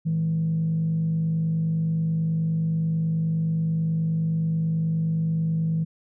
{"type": "tone with frequency modulation", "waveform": "sine", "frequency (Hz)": 161.9, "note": "E3", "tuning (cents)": -31, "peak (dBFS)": -20, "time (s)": [0.05, 5.85], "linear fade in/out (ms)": 20, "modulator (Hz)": 49.4, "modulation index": 0.28, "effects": ["tanh soft clip ceiling -17 dBFS"]}